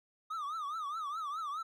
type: tone with vibrato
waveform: triangle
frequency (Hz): 1224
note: D#6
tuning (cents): -29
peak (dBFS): -34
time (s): 0.3-1.63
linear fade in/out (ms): 10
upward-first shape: triangle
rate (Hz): 4.8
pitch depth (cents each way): 180
effects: none